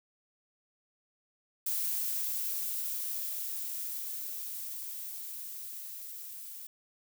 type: noise with level ramp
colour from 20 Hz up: violet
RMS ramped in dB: -32 to -45 dBFS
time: 1.66-6.67 s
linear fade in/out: 5 ms
effects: none